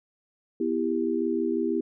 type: chord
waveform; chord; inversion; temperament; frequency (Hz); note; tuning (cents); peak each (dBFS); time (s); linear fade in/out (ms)
sine; E minor; second; just; 247.2 / 329.6 / 395.6; B3 / E4 / G4; +2 / 0 / +16; -29 / -27 / -28; 0.6-1.81; 5
effects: none